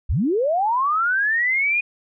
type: linear sweep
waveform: sine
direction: up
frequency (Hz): 38.89 to 2476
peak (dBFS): -17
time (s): 0.09-1.81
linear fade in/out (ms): 10
effects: none